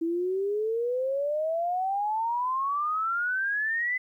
sine exponential sweep, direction up, 324.9 to 2032 Hz, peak -25 dBFS, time 0.01-3.98 s, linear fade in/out 10 ms, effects 11-bit

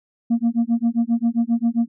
sine tone with tremolo, 233.2 Hz, A#3, 1 cent sharp, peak -11 dBFS, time 0.3-1.88 s, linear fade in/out 10 ms, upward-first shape sine, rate 7.5 Hz, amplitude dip 100%, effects tanh soft clip ceiling -13 dBFS

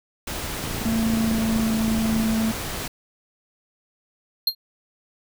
pink noise, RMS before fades -30 dBFS, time 0.27-2.88 s, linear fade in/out 5 ms
click train, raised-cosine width 3 ms, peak -18 dBFS, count 46, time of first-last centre 0.64-2.236 s, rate 28.2 Hz
triangle tone with pitch glide, 224.7 to 221.9 Hz, A3 to A3, +37 to +15 cents, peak -18 dBFS, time 0.85-2.52 s, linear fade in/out 10 ms, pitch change -22 cents, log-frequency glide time 0.99-1.74 s
square tone with exponential decay, 4210 Hz, C8, 10 cents sharp, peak -14 dBFS, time 4.47-4.55 s, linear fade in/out 5 ms, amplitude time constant 17 ms
effects none

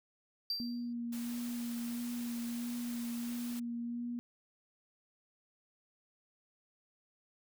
triangle tone with exponential decay, 4699 Hz, D8, in tune, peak -30 dBFS, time 0.5-0.93 s, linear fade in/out 2 ms, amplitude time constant 93 ms
sine tone with vibrato, 238 Hz, A#3, 36 cents sharp, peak -36 dBFS, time 0.6-4.19 s, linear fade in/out 0 ms, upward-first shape sine, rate 1.5 Hz, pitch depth 16 cents each way
white noise, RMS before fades -49 dBFS, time 1.12-3.6 s, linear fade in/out 10 ms
effects none

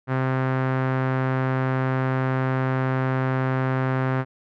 sawtooth tone with low-pass filter, 130.9 Hz, C3, 1 cent sharp, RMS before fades -23 dBFS, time 0.07-4.25 s, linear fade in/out 50 ms, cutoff 1600 Hz, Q 1.7, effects none

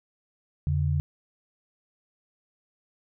sine tone pair together, 85.03 / 143 Hz, F2 / D3, -46 / -46 cents, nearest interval major sixth, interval 900 cents, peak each -25 dBFS, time 0.67-1 s, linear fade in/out 0 ms, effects none

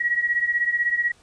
sine beating tone pair, 1910 / 1926 Hz, A#6 / B6, +42 / -44 cents, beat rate 16 Hz, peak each -21 / -25 dBFS, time 0-1.12 s, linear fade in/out 10 ms, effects pink hiss -56 dBFS RMS until 1.22 s + resampled to 22050 Hz

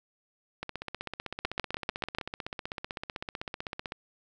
two click trains, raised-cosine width 0.3 ms, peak -12 / -19 dBFS, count 6 / 53, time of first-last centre 1.45-2.185 / 0.63-3.921 s, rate 6.8 / 15.8 Hz, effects none

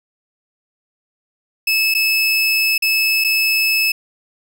30% pulse tone with dropouts, 2604 Hz, E7, 22 cents flat, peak -11 dBFS, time 1.67-3.92 s, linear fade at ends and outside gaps 5 ms, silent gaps 1.941-1.948 / 2.78-2.822 / 3.241-3.245 s, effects none

